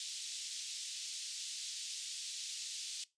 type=band-pass noise; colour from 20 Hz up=pink; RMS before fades=-44 dBFS; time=0-3.04 s; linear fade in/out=2 ms; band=3400 to 8400 Hz; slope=24 dB/octave; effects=noise-tail reverb RT60 0.2 s tail -19 dB re dry + resampled to 22050 Hz